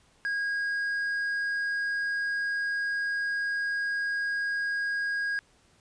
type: tone with hard clipping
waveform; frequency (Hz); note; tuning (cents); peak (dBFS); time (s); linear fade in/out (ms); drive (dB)
sine; 1637; G#6; -25; -28; 0.25-5.39; 0; 3
effects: pink hiss -63 dBFS RMS until 5.8 s + resampled to 22050 Hz